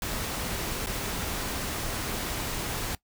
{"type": "noise with dropouts", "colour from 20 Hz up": "pink", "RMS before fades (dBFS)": -32, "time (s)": [0.02, 2.95], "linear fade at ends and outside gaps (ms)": 2, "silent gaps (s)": [0.862, 0.869], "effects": ["noise-tail reverb RT60 0.1 s tail -20 dB re dry"]}